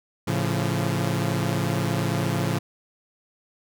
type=chord; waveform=sawtooth; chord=A augmented; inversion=none; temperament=equal with one note detuned; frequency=110 / 138.59 / 172.11 Hz; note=A2 / C#3 / E#3; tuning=0 / 0 / -25 cents; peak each=-23 dBFS; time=0.27-2.59 s; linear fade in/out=10 ms; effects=none